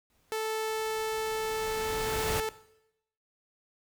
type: noise with exponential growth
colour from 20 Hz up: pink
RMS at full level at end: -31 dBFS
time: 0.1-2.4 s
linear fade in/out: 1 ms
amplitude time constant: 500 ms
type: tone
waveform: sawtooth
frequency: 438.9 Hz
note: A4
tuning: 4 cents flat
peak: -26 dBFS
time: 0.32-2.49 s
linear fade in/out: 0 ms
effects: noise-tail reverb RT60 0.8 s tail -17 dB re dry